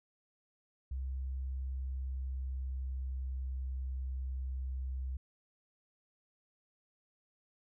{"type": "tone with pitch glide", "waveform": "sine", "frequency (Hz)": [65.7, 65.02], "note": ["C2", "C2"], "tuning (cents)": [8, -10], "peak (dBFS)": -35, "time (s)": [0.91, 5.17], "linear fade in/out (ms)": 5, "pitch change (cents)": -18, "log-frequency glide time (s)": [1.32, 3.42], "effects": []}